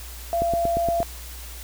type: tone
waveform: sine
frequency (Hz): 681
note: F5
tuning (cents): -44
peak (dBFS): -20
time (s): 0.33-1.03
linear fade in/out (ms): 0
type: click train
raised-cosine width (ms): 2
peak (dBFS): -14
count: 6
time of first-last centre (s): 0.42-1.003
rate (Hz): 8.57
effects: added 60 Hz sine -37 dBFS peak until 1.63 s + white hiss -41 dBFS RMS until 1.63 s